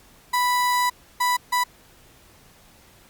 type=tone bursts at uneven times; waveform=35% pulse; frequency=987.8 Hz; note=B5; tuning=in tune; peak=-17 dBFS; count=3; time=0.33-0.9 / 1.2-1.37 / 1.52-1.64 s; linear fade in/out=10 ms; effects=pink hiss -53 dBFS RMS until 3.09 s + Opus 48 kbps